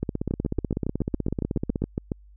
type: two click trains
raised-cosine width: 3 ms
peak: -13 / -13 dBFS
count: 30 / 14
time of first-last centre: 0.03-1.82 / 0.31-2.118 s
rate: 16.2 / 7.19 Hz
effects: added 50 Hz sine -48 dBFS peak until 2.36 s